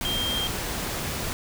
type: tone in noise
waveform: sine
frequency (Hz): 3193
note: G7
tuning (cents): +31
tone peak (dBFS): -26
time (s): 0.05-0.47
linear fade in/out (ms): 0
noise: pink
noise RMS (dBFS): -30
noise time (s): 0.01-1.33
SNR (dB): +1
effects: none